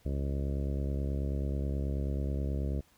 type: harmonic tone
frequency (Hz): 69.3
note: C#2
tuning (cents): 0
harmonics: 1 / 2 / 3 / 4 / 5 / 6 / 7 / 8 / 9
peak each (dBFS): -31 / -37 / -41 / -43 / -45 / -47 / -48 / -49 / -50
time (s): 0.05-2.81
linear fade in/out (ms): 10
effects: pink hiss -65 dBFS RMS until 2.97 s